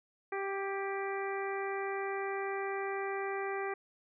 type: harmonic tone with a mistuned harmonic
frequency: 392 Hz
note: G4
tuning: in tune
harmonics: 1 / 2 / 3 / 4 / 5 / 6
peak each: -36 / -40 / -43 / -45 / -43 / -47 dBFS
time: 0.32-3.74 s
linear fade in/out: 5 ms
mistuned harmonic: 4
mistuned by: +20 cents
effects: none